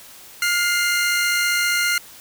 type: tone pair together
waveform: sawtooth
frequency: 1415 / 2095 Hz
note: F6 / C7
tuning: +22 / +2 cents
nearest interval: perfect fifth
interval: 680 cents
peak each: -17 / -17 dBFS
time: 0.42-1.98 s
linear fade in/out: 2 ms
effects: white hiss -43 dBFS RMS until 2.2 s